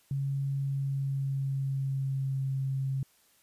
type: tone with pitch glide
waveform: sine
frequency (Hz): 138 to 134.61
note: C#3 to C3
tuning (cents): -7 to +50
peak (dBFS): -28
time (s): 0.11-3.03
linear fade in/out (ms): 2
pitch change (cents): -43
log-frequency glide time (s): 0.58-2.44
effects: white hiss -65 dBFS RMS until 3.42 s + resampled to 32000 Hz